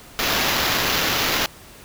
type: noise with sample-and-hold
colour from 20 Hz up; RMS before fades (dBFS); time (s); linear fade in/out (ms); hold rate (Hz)
white; -21; 0.19-1.46; 0; 8820
effects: pink hiss -44 dBFS RMS until 1.84 s